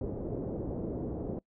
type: low-pass noise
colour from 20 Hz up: white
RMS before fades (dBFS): -36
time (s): 0.01-1.39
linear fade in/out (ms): 2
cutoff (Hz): 480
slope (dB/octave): 24
effects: noise-tail reverb RT60 0.1 s tail -23 dB re dry